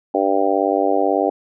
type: harmonic tone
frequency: 98.2 Hz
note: G2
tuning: 4 cents sharp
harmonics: 3 / 4 / 5 / 6 / 7 / 8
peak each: -22 / -22 / -22 / -22 / -22 / -22 dBFS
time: 0.14-1.3 s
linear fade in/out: 5 ms
effects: none